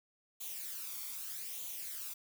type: noise with flanger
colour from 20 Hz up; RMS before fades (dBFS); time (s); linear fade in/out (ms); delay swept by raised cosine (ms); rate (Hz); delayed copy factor
blue; -43; 0.4-2.14; 10; 0.29 to 0.9; 0.81; +0.6
effects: none